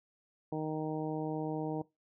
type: harmonic tone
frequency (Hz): 155.56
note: D#3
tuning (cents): 0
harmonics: 1 / 2 / 3 / 4 / 5 / 6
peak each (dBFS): -39 / -37 / -39 / -44 / -43 / -47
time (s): 0.52-1.82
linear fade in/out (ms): 5
effects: noise-tail reverb RT60 0.2 s tail -20 dB re dry